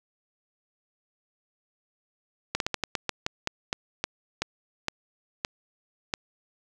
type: slowing click train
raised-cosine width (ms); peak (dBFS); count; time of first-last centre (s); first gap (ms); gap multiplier
0.2; -9; 15; 2.55-6.139; 52; 1.22
effects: none